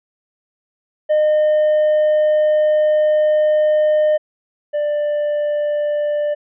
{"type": "tone pair in turn", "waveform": "triangle", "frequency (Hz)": [610, 591.6], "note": ["D#5", "D5"], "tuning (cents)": [-34, 13], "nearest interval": "minor second", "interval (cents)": 53, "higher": "first", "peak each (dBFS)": [-9, -14], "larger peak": "first", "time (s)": [[1.09, 4.18], [4.73, 6.35]], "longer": "first", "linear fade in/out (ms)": 20, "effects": ["tanh soft clip ceiling -5 dBFS", "resampled to 8000 Hz"]}